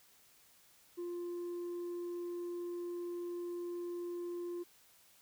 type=tone with tanh clipping; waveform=sine; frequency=349.2 Hz; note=F4; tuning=in tune; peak=-39 dBFS; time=0.97-4.64 s; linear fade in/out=20 ms; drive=2 dB; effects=white hiss -65 dBFS RMS until 5.21 s